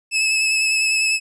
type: tone with vibrato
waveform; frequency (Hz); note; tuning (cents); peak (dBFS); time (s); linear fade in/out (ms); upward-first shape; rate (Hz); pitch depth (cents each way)
sawtooth; 2600; E7; -24; -13; 0.11-1.2; 50; square; 10; 16
effects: resampled to 24000 Hz